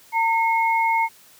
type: tone pair together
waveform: sine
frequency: 910.7 / 2166 Hz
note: A#5 / C#7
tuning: -41 / -41 cents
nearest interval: octave + minor third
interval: 1500 cents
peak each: -18 / -23 dBFS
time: 0.12-1.09 s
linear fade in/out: 50 ms
effects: white hiss -51 dBFS RMS until 1.39 s + high-pass 80 Hz 12 dB/octave